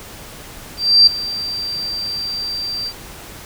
sine tone with ADSR envelope, 4699 Hz, D8, in tune, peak -4 dBFS, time 0.77-2.93 s, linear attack 300 ms, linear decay 6 ms, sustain -17 dB, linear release 58 ms, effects pink hiss -36 dBFS RMS until 3.45 s

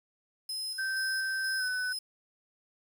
sawtooth tone with tremolo, 5100 Hz, D#8, 42 cents sharp, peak -31 dBFS, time 0.49-1.99 s, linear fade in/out 5 ms, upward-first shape square, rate 2.1 Hz, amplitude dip 40%
sine tone with pitch glide, 1555 to 1500.3 Hz, G6 to F#6, -14 to +24 cents, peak -30 dBFS, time 0.78-1.93 s, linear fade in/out 10 ms, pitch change -62 cents, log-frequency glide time 1.58-1.64 s
effects 9-bit

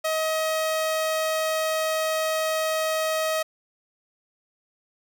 sawtooth tone, 633 Hz, D#5, 30 cents sharp, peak -19 dBFS, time 0.04-3.43 s, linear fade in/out 10 ms, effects none

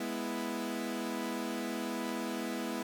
sawtooth chord, E major, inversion first, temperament equal, 207.7 / 246.9 / 329.6 Hz, G#3 / B3 / E4, 0 / 0 / 0 cents, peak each -36 / -34 / -35 dBFS, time 0-2.83 s, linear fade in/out 5 ms, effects none

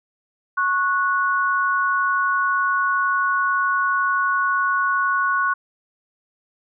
sine tone pair together, 1100.5 / 1469 Hz, C#6 / F#6, -13 / -13 cents, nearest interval perfect fourth, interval 500 cents, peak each -20 dBFS, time 0.57-5.54 s, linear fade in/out 10 ms, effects none

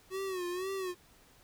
square tone with vibrato, 370 Hz, F#4, in tune, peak -35 dBFS, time 0.1-0.95 s, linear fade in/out 50 ms, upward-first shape sine, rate 2 Hz, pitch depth 90 cents each way, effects pink hiss -62 dBFS RMS until 1.43 s

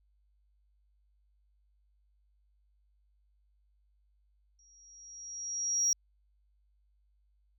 sine tone with exponential growth, 5670 Hz, F8, 25 cents sharp, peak -22 dBFS, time 4.59-5.93 s, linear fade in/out 1 ms, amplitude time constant 290 ms, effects tanh soft clip ceiling -22 dBFS + added 50 Hz sine -67 dBFS peak until 7.58 s

